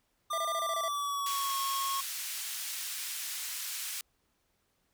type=tone with pitch glide; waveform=square; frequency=1198 to 1092.2 Hz; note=D6 to C#6; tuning=+34 to -26 cents; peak=-32 dBFS; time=0.3-2.01 s; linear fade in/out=10 ms; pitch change=-160 cents; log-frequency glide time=0.54-1.56 s
type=tone bursts; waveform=square; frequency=659.3 Hz; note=E5; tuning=in tune; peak=-35 dBFS; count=8; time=0.33-0.882 s; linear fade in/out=2 ms; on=48 ms; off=24 ms
type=band-pass noise; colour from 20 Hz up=white; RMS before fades=-38 dBFS; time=1.26-4.01 s; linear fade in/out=2 ms; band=1800 to 14000 Hz; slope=12 dB/octave
effects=pink hiss -75 dBFS RMS until 4.93 s